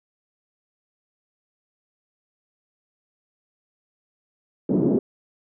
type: band-pass noise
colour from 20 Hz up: white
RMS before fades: -20 dBFS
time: 4.69-4.99 s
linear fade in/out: 5 ms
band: 160 to 370 Hz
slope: 24 dB/octave
effects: none